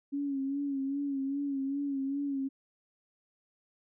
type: tone with vibrato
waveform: sine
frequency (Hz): 277.2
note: C#4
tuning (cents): 0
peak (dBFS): -30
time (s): 0.12-2.49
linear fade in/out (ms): 20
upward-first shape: sine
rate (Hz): 2.5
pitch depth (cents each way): 50
effects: none